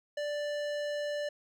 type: tone with hard clipping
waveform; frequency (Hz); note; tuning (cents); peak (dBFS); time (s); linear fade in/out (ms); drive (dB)
sine; 587.3; D5; 0; -34; 0.17-1.29; 5; 16
effects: none